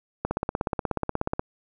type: click train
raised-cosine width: 1 ms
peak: -11 dBFS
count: 20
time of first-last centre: 0.25-1.395 s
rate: 16.6 Hz
effects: none